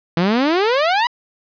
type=exponential sweep; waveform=sawtooth; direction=up; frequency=162.6 to 1000 Hz; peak=-10 dBFS; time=0.17-1.07 s; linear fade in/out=2 ms; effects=resampled to 11025 Hz + 7-bit